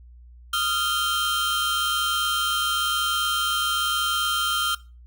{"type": "tone cluster", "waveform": "45% pulse", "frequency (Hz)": [1243, 1384, 3141], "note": ["D#6", "F6", "G7"], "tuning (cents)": [-2, -16, 3], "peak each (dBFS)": [-29, -25, -25], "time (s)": [0.53, 4.75], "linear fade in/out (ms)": 5, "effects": ["noise-tail reverb RT60 0.3 s tail -20 dB re dry", "added 60 Hz sine -44 dBFS peak until 5.06 s"]}